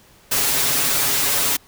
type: noise with comb filter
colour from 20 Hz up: white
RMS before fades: -19 dBFS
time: 0.31-1.57 s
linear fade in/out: 10 ms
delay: 7.2 ms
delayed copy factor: +0.9
effects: pink hiss -51 dBFS RMS until 1.67 s